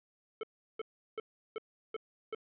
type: tone bursts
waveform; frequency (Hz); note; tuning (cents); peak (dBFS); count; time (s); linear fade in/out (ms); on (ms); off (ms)
square; 439.5; A4; -2; -36; 6; 0.41-2.348; 2; 23; 360
effects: resampled to 8000 Hz + 11-bit